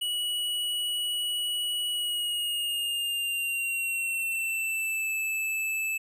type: tone with pitch glide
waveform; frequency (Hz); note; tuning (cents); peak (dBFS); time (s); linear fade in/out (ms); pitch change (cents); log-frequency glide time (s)
square; 2928 to 2624; F#7 to E7; -19 to -9; -28; 0.01-5.98; 10; -190; 1.87-5.12
effects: none